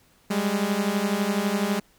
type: beating tone pair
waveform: sawtooth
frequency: 196 / 208 Hz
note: G3 / G#3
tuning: 0 / +3 cents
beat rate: 12 Hz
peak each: -22 / -21 dBFS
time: 0.3-1.8 s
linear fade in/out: 10 ms
effects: pink hiss -60 dBFS RMS until 1.98 s